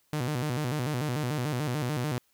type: tone with vibrato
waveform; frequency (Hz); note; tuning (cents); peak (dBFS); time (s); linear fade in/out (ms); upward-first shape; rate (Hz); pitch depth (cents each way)
sawtooth; 136.6; C#3; -25; -24; 0.13-2.18; 0; square; 6.8; 180
effects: white hiss -69 dBFS RMS until 2.33 s